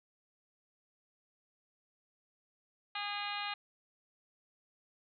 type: harmonic tone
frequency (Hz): 409.3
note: G#4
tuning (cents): -25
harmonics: 2 / 3 / 4 / 5 / 6 / 7 / 8 / 9 / 10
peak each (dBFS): -42 / -43 / -46 / -46 / -44 / -45 / -50 / -47 / -47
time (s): 2.95-3.54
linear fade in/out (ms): 5
effects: none